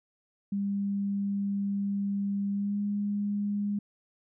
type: tone with pitch glide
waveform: sine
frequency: 199.9 to 204.3 Hz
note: G3 to G#3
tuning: +34 to -28 cents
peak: -27 dBFS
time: 0.52-3.79 s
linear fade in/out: 5 ms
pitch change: +38 cents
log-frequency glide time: 2.51-2.8 s
effects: none